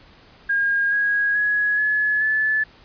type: tone with pitch steps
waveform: sine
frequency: 1622 / 1649.4 / 1677.3 / 1705.6 / 1734.4 Hz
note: G#6 / G#6 / G#6 / G#6 / A6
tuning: -41 / -12 / +17 / +46 / -25 cents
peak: -17 dBFS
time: 0.49-2.64 s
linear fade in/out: 10 ms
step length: 430 ms
effects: pink hiss -50 dBFS RMS until 2.84 s + resampled to 11025 Hz